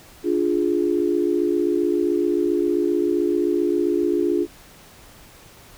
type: chord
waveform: sine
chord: D diminished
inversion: none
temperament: equal with one note detuned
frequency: 293.7 / 349.2 / 416.5 Hz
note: D4 / F4 / Ab4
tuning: 0 / 0 / +5 cents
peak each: -23 / -20 / -24 dBFS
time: 0.23-4.47 s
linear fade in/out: 50 ms
effects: pink hiss -47 dBFS RMS until 5.77 s